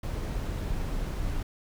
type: noise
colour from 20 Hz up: brown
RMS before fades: -31 dBFS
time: 0.03-1.43 s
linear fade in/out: 5 ms
effects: none